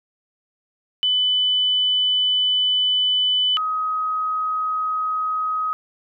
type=tone pair in turn; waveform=sine; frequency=3000 / 1262.1 Hz; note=F#7 / D#6; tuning=+23 / +24 cents; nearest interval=octave + minor third; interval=1499 cents; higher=first; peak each=-16 / -20 dBFS; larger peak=first; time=1.03-3.57 / 3.57-5.73 s; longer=first; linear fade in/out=0 ms; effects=none